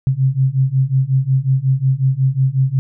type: beating tone pair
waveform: sine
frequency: 130 / 135.5 Hz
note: C3 / C#3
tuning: -11 / -39 cents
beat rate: 5.5 Hz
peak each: -16 / -15 dBFS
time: 0.07-2.79 s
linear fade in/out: 0 ms
effects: none